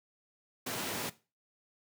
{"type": "high-pass noise", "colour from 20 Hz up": "pink", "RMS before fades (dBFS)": -37, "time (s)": [0.66, 1.1], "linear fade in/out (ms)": 10, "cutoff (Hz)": 150, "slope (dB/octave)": 12, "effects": ["noise-tail reverb RT60 0.3 s tail -17 dB re dry", "high-pass 80 Hz 12 dB/octave"]}